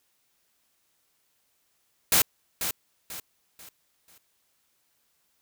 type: noise with echo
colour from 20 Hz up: white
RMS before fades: -20 dBFS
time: 2.12-2.22 s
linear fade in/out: 2 ms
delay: 490 ms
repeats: 4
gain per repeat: -9 dB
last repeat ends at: 4.18 s
effects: white hiss -71 dBFS RMS until 5.41 s